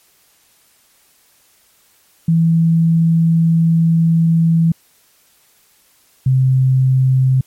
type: tone pair in turn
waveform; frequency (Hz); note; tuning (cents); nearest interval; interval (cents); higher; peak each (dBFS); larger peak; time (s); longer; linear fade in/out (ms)
sine; 164.81 / 130.81; E3 / C3; 0 / 0; major third; 400; first; -9; neither; 2.28-4.72 / 6.26-7.41; first; 5
effects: white hiss -54 dBFS RMS until 7.46 s + MP3 64 kbps